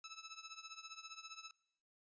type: tone with tremolo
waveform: 10% pulse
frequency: 1308 Hz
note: E6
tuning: 14 cents flat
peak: -38 dBFS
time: 0.04-1.51 s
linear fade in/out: 2 ms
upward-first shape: triangle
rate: 15 Hz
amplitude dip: 90%
effects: noise-tail reverb RT60 0.8 s tail -23 dB re dry + resampled to 16000 Hz